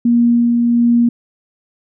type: tone with tremolo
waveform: sine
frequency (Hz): 237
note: A#3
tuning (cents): +29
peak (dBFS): -8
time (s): 0.05-1.09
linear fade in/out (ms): 5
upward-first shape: sine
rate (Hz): 1.4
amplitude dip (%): 25
effects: none